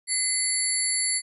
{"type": "tone cluster", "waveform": "sine", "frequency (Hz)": [2033, 4475, 7370, 10940], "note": ["B6", "C#8", "A#8", "F9"], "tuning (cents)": [50, 16, -21, -37], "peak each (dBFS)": [-32, -28, -32, -25], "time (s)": [0.07, 1.22], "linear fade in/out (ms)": 50, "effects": []}